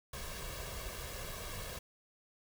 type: noise with comb filter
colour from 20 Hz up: pink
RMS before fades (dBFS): -43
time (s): 0.13-1.79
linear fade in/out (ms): 5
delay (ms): 1.8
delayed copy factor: +0.65
effects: none